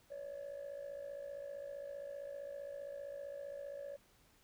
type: tone with amplitude modulation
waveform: sine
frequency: 566 Hz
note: C#5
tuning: 36 cents sharp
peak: -38 dBFS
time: 0.1-3.97 s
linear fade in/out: 20 ms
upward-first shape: sine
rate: 55.3 Hz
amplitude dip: 80%
effects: tanh soft clip ceiling -40 dBFS + pink hiss -69 dBFS RMS until 4.43 s